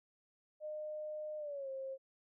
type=tone with pitch glide; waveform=sine; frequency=610 to 534.1 Hz; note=D#5 to C5; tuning=-34 to +36 cents; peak=-40 dBFS; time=0.6-1.98 s; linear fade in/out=50 ms; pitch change=-230 cents; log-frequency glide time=1.38-1.69 s; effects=none